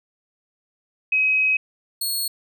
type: tone pair in turn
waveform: sine / 15% pulse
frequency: 2539 / 4335 Hz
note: D#7 / C#8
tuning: +34 / -39 cents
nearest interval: major sixth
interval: 927 cents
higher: second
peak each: -16 dBFS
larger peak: neither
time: 1.12-1.57 / 2.01-2.28 s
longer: first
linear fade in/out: 5 ms
effects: none